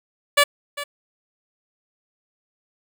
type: tone with echo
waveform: 10% pulse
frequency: 576 Hz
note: D5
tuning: 34 cents flat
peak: -4 dBFS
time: 0.37-0.44 s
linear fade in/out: 10 ms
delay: 400 ms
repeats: 1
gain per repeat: -15 dB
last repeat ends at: 0.84 s
effects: none